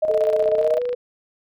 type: tone with tremolo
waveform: sine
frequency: 623 Hz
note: D#5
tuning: 2 cents sharp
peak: -15 dBFS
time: 0.02-0.79 s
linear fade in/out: 10 ms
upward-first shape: square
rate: 16 Hz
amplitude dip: 55%
type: tone with pitch glide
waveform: sine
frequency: 440 to 491 Hz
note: A4 to B4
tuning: 0 to -10 cents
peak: -21 dBFS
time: 0.09-0.95 s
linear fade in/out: 10 ms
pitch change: +190 cents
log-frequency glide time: 0.56-0.78 s
type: click train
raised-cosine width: 0.3 ms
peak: -22 dBFS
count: 22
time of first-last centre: 0.14-0.929 s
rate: 26.6 Hz
effects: none